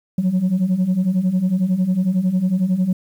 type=beating tone pair; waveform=sine; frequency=177.6 / 188.6 Hz; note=F3 / F#3; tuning=+29 / +33 cents; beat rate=11 Hz; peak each=-19 / -15 dBFS; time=0.18-2.93 s; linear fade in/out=5 ms; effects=tanh soft clip ceiling -12 dBFS + 8-bit